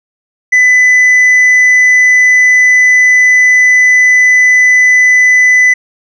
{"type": "tone with tanh clipping", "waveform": "sine", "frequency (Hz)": 2001, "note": "B6", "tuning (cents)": 22, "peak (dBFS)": -4, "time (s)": [0.52, 5.74], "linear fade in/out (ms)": 10, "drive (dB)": 3, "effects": []}